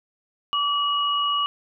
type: tone pair together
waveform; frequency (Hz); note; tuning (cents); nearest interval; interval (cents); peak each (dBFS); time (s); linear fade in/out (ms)
sine; 1152.9 / 2905; D6 / F#7; -32 / -32; octave + major third; 1600; -22 / -24; 0.53-1.46; 0
effects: none